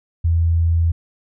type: tone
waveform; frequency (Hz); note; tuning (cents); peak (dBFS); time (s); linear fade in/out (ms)
sine; 83.4; E2; +21; -13; 0.24-0.92; 10
effects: none